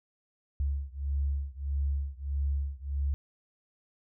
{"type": "beating tone pair", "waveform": "sine", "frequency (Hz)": [69.3, 70.9], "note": ["C#2", "C#2"], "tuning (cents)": [0, 40], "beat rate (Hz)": 1.6, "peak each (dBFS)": [-31, -32], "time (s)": [0.6, 3.14], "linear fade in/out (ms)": 0, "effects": []}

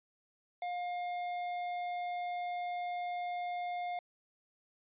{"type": "tone with tanh clipping", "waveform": "triangle", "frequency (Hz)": 710, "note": "F5", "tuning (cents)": 28, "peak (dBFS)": -37, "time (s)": [0.62, 3.99], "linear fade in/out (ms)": 2, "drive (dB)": 16, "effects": ["resampled to 8000 Hz"]}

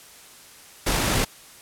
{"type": "noise with amplitude modulation", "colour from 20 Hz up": "pink", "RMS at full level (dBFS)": -21, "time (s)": [0.86, 1.25], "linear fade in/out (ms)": 10, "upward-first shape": "sine", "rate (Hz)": 51.1, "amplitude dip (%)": 25, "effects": ["white hiss -47 dBFS RMS until 1.61 s", "low-pass 12000 Hz 12 dB/octave"]}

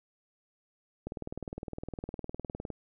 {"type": "click train", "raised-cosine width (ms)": 2, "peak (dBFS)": -24, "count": 33, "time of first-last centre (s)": [1.07, 2.703], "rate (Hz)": 19.6, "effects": []}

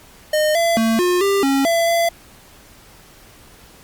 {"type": "tone with pitch steps", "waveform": "square", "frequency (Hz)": [612, 675, 224.9, 357.7, 396.6, 273.5, 672, 677], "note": ["D#5", "E5", "A3", "F4", "G4", "C#4", "E5", "E5"], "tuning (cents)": [-29, 41, 38, 41, 20, -23, 33, 46], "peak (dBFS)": -15, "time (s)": [0.33, 2.09], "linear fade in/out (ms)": 5, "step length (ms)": 220, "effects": ["pink hiss -46 dBFS RMS until 3.83 s", "Opus 48 kbps"]}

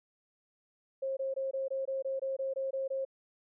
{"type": "tone bursts", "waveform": "sine", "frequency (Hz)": 536, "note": "C5", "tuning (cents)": 42, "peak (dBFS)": -31, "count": 12, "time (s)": [1.02, 3.051], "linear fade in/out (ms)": 10, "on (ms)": 150, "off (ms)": 21, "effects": []}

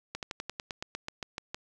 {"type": "slowing click train", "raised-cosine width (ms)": 0.2, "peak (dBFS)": -18, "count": 13, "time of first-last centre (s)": [0.15, 1.545], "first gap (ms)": 78, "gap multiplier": 1.07, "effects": []}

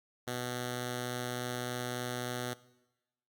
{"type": "tone with notch filter", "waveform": "5% pulse", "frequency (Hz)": 123.47, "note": "B2", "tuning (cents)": 0, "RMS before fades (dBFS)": -37, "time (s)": [0.27, 2.54], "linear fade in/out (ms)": 10, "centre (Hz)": 1000, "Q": 1.8, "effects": ["noise-tail reverb RT60 1.0 s tail -20 dB re dry", "Opus 48 kbps"]}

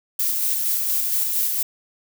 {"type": "noise with tremolo", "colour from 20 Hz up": "violet", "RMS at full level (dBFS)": -21, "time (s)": [0.19, 1.63], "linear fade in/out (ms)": 5, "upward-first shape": "square", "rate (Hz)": 4.3, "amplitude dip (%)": 25, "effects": []}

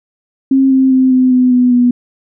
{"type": "tone with pitch steps", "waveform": "sine", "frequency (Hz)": [267.9, 263.9, 260, 256.1, 252.3, 248.5, 244.8], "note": ["C4", "C4", "C4", "C4", "B3", "B3", "B3"], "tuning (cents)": [41, 15, -11, -37, 37, 11, -15], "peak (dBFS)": -6, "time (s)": [0.51, 1.91], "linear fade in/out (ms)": 5, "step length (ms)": 200, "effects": []}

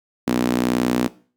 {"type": "tone with high-pass filter", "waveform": "sawtooth", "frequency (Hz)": 61.3, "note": "B1", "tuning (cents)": -12, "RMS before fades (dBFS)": -20, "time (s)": [0.27, 1.08], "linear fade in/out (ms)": 10, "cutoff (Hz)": 250, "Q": 2.9, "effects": ["noise-tail reverb RT60 0.4 s tail -18 dB re dry"]}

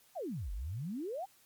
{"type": "exponential two-way sweep", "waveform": "sine", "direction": "down then up", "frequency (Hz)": [827, 43.65, 827], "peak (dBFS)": -36, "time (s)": [0.15, 1.26], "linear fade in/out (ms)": 20, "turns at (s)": 0.52, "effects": ["white hiss -65 dBFS RMS until 1.45 s", "MP3 96 kbps"]}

